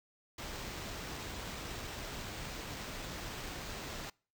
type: noise with sample-and-hold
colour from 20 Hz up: pink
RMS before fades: -43 dBFS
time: 0.38-4.1 s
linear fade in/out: 5 ms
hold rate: 11025 Hz
effects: noise-tail reverb RT60 0.4 s tail -26 dB re dry